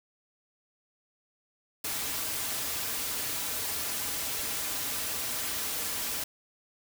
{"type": "noise with comb filter", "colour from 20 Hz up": "white", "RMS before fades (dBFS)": -33, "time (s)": [1.84, 6.24], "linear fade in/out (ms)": 5, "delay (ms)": 5.5, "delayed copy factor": -0.5, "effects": []}